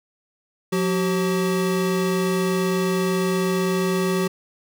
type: tone pair together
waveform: square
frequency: 179.6 / 380.8 Hz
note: F3 / F#4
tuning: +49 / +50 cents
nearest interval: octave + minor second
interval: 1301 cents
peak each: -23 dBFS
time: 0.72-4.28 s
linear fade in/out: 10 ms
effects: none